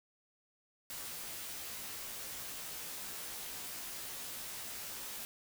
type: noise with comb filter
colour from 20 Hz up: white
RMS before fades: -44 dBFS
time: 0.9-5.25 s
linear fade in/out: 0 ms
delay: 16 ms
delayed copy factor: -0.8
effects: none